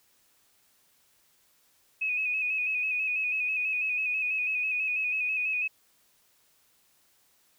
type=tone with vibrato; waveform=sine; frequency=2523 Hz; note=D#7; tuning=23 cents sharp; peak=-26 dBFS; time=2.01-5.68 s; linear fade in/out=10 ms; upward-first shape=square; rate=6.1 Hz; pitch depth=35 cents each way; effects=white hiss -66 dBFS RMS until 7.58 s